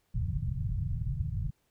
white low-pass noise, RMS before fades -32 dBFS, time 0.14-1.51 s, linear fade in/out 10 ms, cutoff 150 Hz, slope 48 dB/octave, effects pink hiss -74 dBFS RMS until 1.7 s

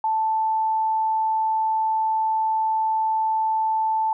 sine tone, 880 Hz, A5, in tune, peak -19 dBFS, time 0.04-4.13 s, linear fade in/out 2 ms, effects none

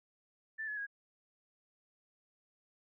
sine tone with pitch steps, 1766 / 1703.9 / 1643.9 Hz, A6 / G#6 / G#6, +6 / +44 / -18 cents, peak -37 dBFS, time 0.58-0.868 s, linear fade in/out 20 ms, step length 96 ms, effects none

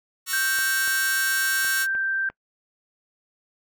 5% pulse chord, F# dominant seventh, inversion second, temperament just, 1110 / 1332 / 1480 / 1850 Hz, C#6 / E6 / F#6 / A#6, +2 / +18 / 0 / -14 cents, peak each -21 dBFS, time 0.26-1.87 s, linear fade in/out 50 ms
sine tone, 1568 Hz, G6, in tune, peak -22 dBFS, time 0.33-2.29 s, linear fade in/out 2 ms
clicks, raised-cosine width 0.5 ms, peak -25 dBFS, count 5, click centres 0.587 / 0.877 / 1.647 / 1.951 / 2.3 s
effects noise-tail reverb RT60 0.1 s tail -23 dB re dry

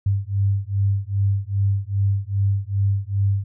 sine beating tone pair, 98 / 100.5 Hz, G2 / G2, 0 / +44 cents, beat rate 2.5 Hz, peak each -21 dBFS, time 0.06-3.44 s, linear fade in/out 5 ms, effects none

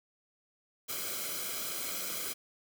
white noise with comb filter, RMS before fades -37 dBFS, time 0.88-2.34 s, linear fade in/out 20 ms, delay 1.1 ms, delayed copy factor -0.75, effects none

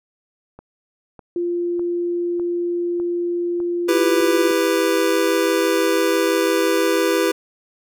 click train, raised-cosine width 1 ms, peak -25 dBFS, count 7, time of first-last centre 0.59-4.204 s, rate 1.66 Hz
sine tone, 347.8 Hz, F4, 7 cents flat, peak -19 dBFS, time 1.36-4.51 s, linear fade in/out 2 ms
square chord, E minor, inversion none, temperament just, 329.6 / 395.6 / 494.4 Hz, E4 / G4 / B4, 0 / +16 / +2 cents, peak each -21 dBFS, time 3.88-7.32 s, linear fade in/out 10 ms
effects none

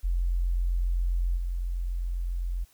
sine tone with level steps, 43.81 Hz, F1, 6 cents sharp, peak -23 / -27 dBFS, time 0.03-2.65 s, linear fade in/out 20 ms, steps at 1.36 s, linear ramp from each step 20 ms, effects white hiss -62 dBFS RMS until 2.73 s

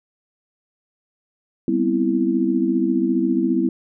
sine chord, C major seventh, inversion second, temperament equal, 196 / 246.9 / 261.6 / 329.6 Hz, G3 / B3 / C4 / E4, 0 / 0 / 0 / 0 cents, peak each -24 / -22 / -23 / -20 dBFS, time 1.68-3.69 s, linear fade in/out 2 ms, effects none

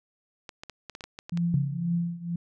clicks, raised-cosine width 0.2 ms, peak -22 dBFS, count 10, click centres 0.492 / 0.635 / 0.697 / 0.897 / 0.951 / 1.008 / 1.04 / 1.189 / 1.295 / 1.374 s
sine tone with tremolo, 171.4 Hz, F3, 32 cents flat, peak -22 dBFS, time 1.32-2.36 s, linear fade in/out 5 ms, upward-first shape triangle, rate 2 Hz, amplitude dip 90%
sine tone with exponential decay, 138.59 Hz, C#3, in tune, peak -20 dBFS, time 1.54-2.23 s, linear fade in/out 2 ms, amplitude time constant 150 ms
effects none

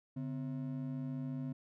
triangle ring-modulated tone, 199.9 Hz, G3, 34 cents sharp, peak -32 dBFS, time 0.16-1.53 s, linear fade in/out 10 ms, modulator 57.1 Hz, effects none

